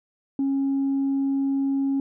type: tone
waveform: sine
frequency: 273.7 Hz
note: C#4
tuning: 22 cents flat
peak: -19 dBFS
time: 0.39-2 s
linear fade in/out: 2 ms
effects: tanh soft clip ceiling -18 dBFS